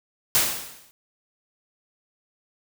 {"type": "noise with exponential decay", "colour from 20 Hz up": "white", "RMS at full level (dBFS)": -17, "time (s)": [0.35, 0.91], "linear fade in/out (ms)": 0, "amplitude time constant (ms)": 120, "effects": []}